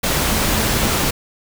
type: tone in noise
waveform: sine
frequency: 214.8 Hz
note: A3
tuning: 41 cents flat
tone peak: -25 dBFS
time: 0.31-0.88 s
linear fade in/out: 10 ms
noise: pink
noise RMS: -18 dBFS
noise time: 0.03-1.11 s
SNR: -10 dB
effects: none